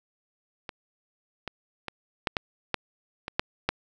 clicks, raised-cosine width 0.3 ms, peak -19 / -17 / -17 / -8 / -9 / -8 / -17 / -6 / -7 dBFS, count 9, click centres 0.692 / 1.477 / 1.883 / 2.272 / 2.368 / 2.743 / 3.281 / 3.395 / 3.69 s, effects none

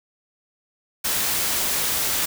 white noise, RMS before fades -23 dBFS, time 1.04-2.26 s, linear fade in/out 10 ms, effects none

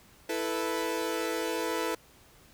sawtooth chord, E suspended fourth, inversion none, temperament equal, 329.6 / 440 / 493.9 Hz, E4 / A4 / B4, 0 / 0 / 0 cents, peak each -30 dBFS, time 0.29-1.95 s, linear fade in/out 5 ms, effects pink hiss -58 dBFS RMS until 2.53 s

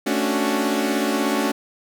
sawtooth chord, D major seventh, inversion second, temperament equal, 220 / 277.2 / 293.7 / 370 Hz, A3 / C#4 / D4 / F#4, 0 / 0 / 0 / 0 cents, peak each -21 / -20 / -22 / -22 dBFS, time 0.06-1.52 s, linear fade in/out 10 ms, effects none

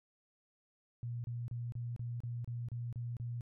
sine tone bursts, 119.3 Hz, A#2, 41 cents sharp, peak -37 dBFS, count 10, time 1.03-3.409 s, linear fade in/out 0 ms, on 210 ms, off 31 ms, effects none

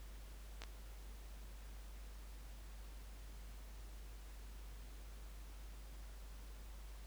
clicks, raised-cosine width 0.2 ms, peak -30 dBFS, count 2, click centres 0.619 / 0.637 s, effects added 50 Hz sine -50 dBFS peak until 7.06 s + pink hiss -62 dBFS RMS until 7.06 s

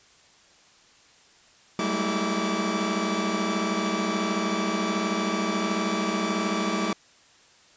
sawtooth tone cluster, 191.2 / 204.7 / 223.3 / 324.2 / 1159 Hz, G3 / G#3 / A3 / E4 / D6, -43 / -25 / +26 / -29 / -23 cents, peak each -27 dBFS, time 1.79-6.93 s, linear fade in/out 2 ms, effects white hiss -56 dBFS RMS until 7.76 s + resampled to 16000 Hz

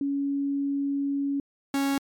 sine / 45% pulse tone pair in turn, 280 / 276.3 Hz, C#4 / C#4, +18 / -6 cents, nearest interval unison, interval 24 cents, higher first, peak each -24 / -23 dBFS, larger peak second, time 0.01-1.4 / 1.74-1.98 s, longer first, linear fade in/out 2 ms, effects MP3 96 kbps

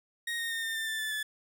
30% pulse tone with pitch steps, 1870 / 1849.6 / 1829.4 / 1809.4 / 1789.7 / 1770.1 / 1750.8 / 1731.7 Hz, A#6 / A#6 / A#6 / A6 / A6 / A6 / A6 / A6, +5 / -14 / -33 / +48 / +29 / +10 / -9 / -28 cents, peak -29 dBFS, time 0.27-1.23 s, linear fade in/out 5 ms, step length 120 ms, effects none

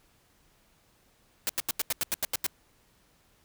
white noise bursts, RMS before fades -28 dBFS, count 10, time 1.47-2.465 s, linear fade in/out 0 ms, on 23 ms, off 85 ms, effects pink hiss -65 dBFS RMS until 3.44 s

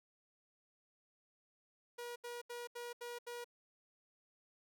sawtooth tone bursts, 480 Hz, B4, 49 cents flat, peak -40 dBFS, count 6, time 1.98-3.445 s, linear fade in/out 10 ms, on 180 ms, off 77 ms, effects none

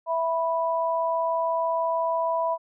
sine tone pair together, 659.3 / 985.5 Hz, E5 / B5, 0 / -4 cents, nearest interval perfect fifth, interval 696 cents, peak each -25 dBFS, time 0.06-2.58 s, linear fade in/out 50 ms, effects none

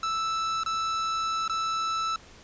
45% pulse tone with dropouts, 1318.5 Hz, E6, in tune, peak -26 dBFS, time 0.03-2.16 s, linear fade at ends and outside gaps 2 ms, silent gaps 0.635-0.661 / 1.479-1.496 s, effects pink hiss -51 dBFS RMS until 2.43 s + resampled to 16000 Hz

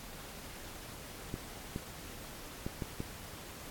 clicks, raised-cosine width 3 ms, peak -23 dBFS, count 5, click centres 1.341 / 1.761 / 2.665 / 2.822 / 3.004 s, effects pink hiss -48 dBFS RMS until 3.7 s + AAC 64 kbps

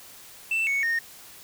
sine tone with pitch steps, 2667 / 2217 / 1842.8 Hz, E7 / C#7 / A#6, +20 / 0 / -20 cents, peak -20 dBFS, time 0.51-0.99 s, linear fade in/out 5 ms, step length 160 ms, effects tanh soft clip ceiling -21 dBFS + white hiss -47 dBFS RMS until 1.43 s

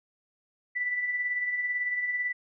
sine tone with tremolo, 1975.5 Hz, B6, in tune, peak -25 dBFS, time 0.75-2.33 s, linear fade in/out 20 ms, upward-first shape sine, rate 18 Hz, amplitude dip 45%, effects none

